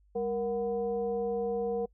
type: tone with frequency modulation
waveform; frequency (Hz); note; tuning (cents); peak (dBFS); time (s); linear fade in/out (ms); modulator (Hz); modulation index
sine; 469; A#4; +11; -28; 0.15-1.86; 10; 268; 0.62
effects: noise-tail reverb RT60 0.1 s tail -26 dB re dry + added 50 Hz sine -61 dBFS peak until 1.93 s